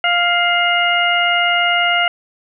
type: harmonic tone with a mistuned harmonic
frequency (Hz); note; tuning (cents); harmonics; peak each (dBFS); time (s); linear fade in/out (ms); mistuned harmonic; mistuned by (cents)
699; F5; +1; 1 / 2 / 3 / 4; -18 / -18 / -18 / -18; 0.04-2.08; 2; 4; +34
effects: none